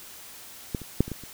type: clicks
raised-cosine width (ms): 3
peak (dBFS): -14 / -26 / -6 / -23 / -19 / -30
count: 6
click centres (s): 0.748 / 0.817 / 1.006 / 1.08 / 1.117 / 1.237
effects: white hiss -45 dBFS RMS until 1.33 s